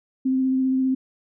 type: tone with vibrato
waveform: sine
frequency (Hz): 261.6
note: C4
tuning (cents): 0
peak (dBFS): -18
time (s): 0.25-0.95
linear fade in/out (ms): 10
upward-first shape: sine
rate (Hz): 15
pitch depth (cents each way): 13
effects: none